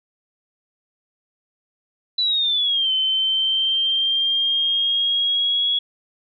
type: exponential two-way sweep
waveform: sine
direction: down then up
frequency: 3997 to 3065 to 3349 Hz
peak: -17 dBFS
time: 2.18-5.79 s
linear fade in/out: 5 ms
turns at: 2.92 s
effects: none